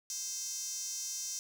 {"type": "tone with high-pass filter", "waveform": "sawtooth", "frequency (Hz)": 523.3, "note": "C5", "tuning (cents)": 0, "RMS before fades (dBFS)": -39, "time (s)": [0.1, 1.39], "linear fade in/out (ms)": 0, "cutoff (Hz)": 6000, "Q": 6.2, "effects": []}